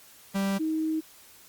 45% pulse / sine tone pair in turn, 196 / 315.8 Hz, G3 / D#4, 0 / +26 cents, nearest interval minor sixth, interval 826 cents, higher second, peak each -25 dBFS, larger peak neither, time 0.34-0.59 / 0.59-1.01 s, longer second, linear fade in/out 20 ms, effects white hiss -53 dBFS RMS until 1.48 s + Opus 48 kbps

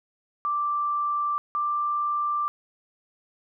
sine tone pair in turn, 1174.7 / 1180.3 Hz, D6 / D6, 0 / +8 cents, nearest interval unison, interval 8 cents, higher second, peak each -23 dBFS, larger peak neither, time 0.45-1.38 / 1.55-2.48 s, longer neither, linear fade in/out 0 ms, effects none

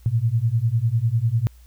sine beating tone pair, 110 / 120 Hz, A2 / B2, 0 / -49 cents, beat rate 10 Hz, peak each -21 / -20 dBFS, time 0.06-1.47 s, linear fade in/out 0 ms, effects added 60 Hz sine -45 dBFS peak until 1.66 s + white hiss -59 dBFS RMS until 1.66 s

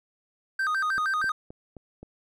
triangle tone with vibrato, 1392 Hz, F6, 6 cents flat, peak -22 dBFS, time 0.59-1.32 s, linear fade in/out 5 ms, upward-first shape square, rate 6.4 Hz, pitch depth 200 cents each way
click train, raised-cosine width 2 ms, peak -29 dBFS, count 5, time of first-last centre 0.98-2.03 s, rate 3.81 Hz
effects none

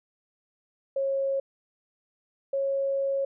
sine tone pair in turn, 545 / 548.2 Hz, C#5 / C#5, -29 / -19 cents, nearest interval unison, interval 10 cents, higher second, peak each -24 dBFS, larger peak neither, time 0.96-1.4 / 2.53-3.25 s, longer second, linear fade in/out 5 ms, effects none

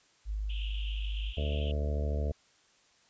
sine tone, 51.8 Hz, G#1, 4 cents flat, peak -31 dBFS, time 0.25-1.34 s, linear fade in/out 50 ms
pink band-pass noise, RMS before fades -46 dBFS, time 0.49-1.72 s, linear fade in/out 10 ms, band 2700 to 3300 Hz, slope 96 dB/octave
harmonic tone, 73.42 Hz, D2, in tune, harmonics 1 / 2 / 3 / 4 / 5 / 6 / 7 / 8 / 9, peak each -29 / -41 / -43 / -47 / -50 / -42 / -44 / -44 / -45 dBFS, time 1.37-2.32 s, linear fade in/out 5 ms
effects white hiss -65 dBFS RMS until 3.09 s + resampled to 16000 Hz

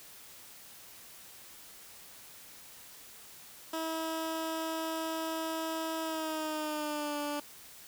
15% pulse tone with pitch glide, 322.6 to 292.4 Hz, E4 to D4, -37 to -7 cents, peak -27 dBFS, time 3.73-7.4 s, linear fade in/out 5 ms, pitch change -170 cents, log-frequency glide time 6.02-7.18 s, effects white hiss -52 dBFS RMS until 7.87 s

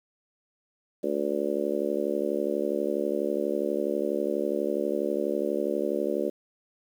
harmonic tone, 72.2 Hz, D2, 29 cents flat, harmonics 3 / 4 / 5 / 6 / 7 / 8, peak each -35 / -33 / -30 / -33 / -32 / -32 dBFS, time 1.03-6.3 s, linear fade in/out 10 ms, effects 9-bit

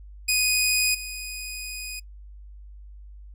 15% pulse tone with level steps, 2489 Hz, D#7, in tune, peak -13 / -26 dBFS, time 0.28-2 s, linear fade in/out 10 ms, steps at 0.94 s, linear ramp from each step 10 ms, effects noise-tail reverb RT60 0.1 s tail -26 dB re dry + added 50 Hz sine -41 dBFS peak until 3.34 s

